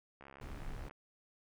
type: click train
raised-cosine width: 0.5 ms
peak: -38 dBFS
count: 49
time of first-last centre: 0.21-0.911 s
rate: 68.5 Hz
type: noise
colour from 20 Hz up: brown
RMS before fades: -44 dBFS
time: 0.41-0.89 s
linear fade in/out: 5 ms
effects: none